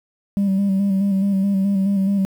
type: tone with vibrato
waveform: sine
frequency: 196 Hz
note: G3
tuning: in tune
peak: -13 dBFS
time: 0.37-2.25 s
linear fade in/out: 0 ms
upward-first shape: square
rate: 4.7 Hz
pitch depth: 33 cents each way
effects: tanh soft clip ceiling -14 dBFS + 8-bit